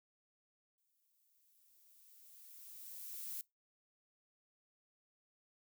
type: noise with exponential growth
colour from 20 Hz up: violet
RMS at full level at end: -43 dBFS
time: 0.78-3.41 s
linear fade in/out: 0 ms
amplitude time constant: 570 ms
effects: noise-tail reverb RT60 0.2 s tail -23 dB re dry